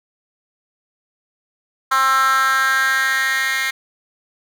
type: tone with high-pass filter sweep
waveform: 10% pulse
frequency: 265.8 Hz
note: C4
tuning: 27 cents sharp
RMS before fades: -17 dBFS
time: 1.91-3.71 s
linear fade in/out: 10 ms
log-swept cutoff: 1200 to 2100 Hz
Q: 4.7
effects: none